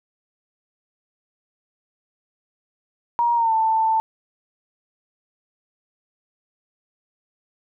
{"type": "tone with pitch glide", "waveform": "sine", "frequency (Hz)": [946, 887.8], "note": ["A#5", "A5"], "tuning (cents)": [25, 15], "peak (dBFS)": -16, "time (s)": [3.19, 4], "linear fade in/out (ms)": 0, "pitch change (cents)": -110, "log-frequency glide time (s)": [3.35, 3.53], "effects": []}